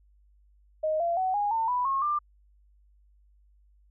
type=tone with pitch steps; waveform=sine; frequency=623 / 683.3 / 749.5 / 822.1 / 901.6 / 989 / 1084.7 / 1189.7 Hz; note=D#5 / F5 / F#5 / G#5 / A5 / B5 / C#6 / D6; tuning=+2 / -38 / +22 / -18 / +42 / +2 / -38 / +22 cents; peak=-24 dBFS; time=0.83-2.19 s; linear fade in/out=10 ms; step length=170 ms; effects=added 50 Hz sine -58 dBFS peak until 3.9 s